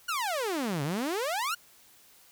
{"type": "exponential two-way sweep", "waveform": "sawtooth", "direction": "down then up", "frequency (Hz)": [1480, 134.2, 1480], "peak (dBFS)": -25, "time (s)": [0.08, 1.55], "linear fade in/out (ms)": 10, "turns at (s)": 0.83, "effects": ["white hiss -58 dBFS RMS until 2.31 s"]}